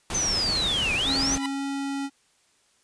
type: noise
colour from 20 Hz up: pink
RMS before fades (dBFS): -31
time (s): 0.1-1.38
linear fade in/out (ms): 2
type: linear two-way sweep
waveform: sine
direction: down then up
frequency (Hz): 6280 to 2349 to 6280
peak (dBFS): -23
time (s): 0.14-1.36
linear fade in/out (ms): 10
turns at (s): 0.94
type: tone with pitch glide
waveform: square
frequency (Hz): 271.7 to 276.9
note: C#4 to C#4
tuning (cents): -35 to -2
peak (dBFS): -28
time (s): 1.04-2.1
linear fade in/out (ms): 50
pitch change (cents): +33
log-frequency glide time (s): 1.3-1.64
type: tone with exponential growth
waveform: 15% pulse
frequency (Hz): 987.8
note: B5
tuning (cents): 0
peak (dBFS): -19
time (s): 1.32-1.46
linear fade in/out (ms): 2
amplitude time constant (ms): 30
effects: white hiss -64 dBFS RMS until 2.83 s + resampled to 22050 Hz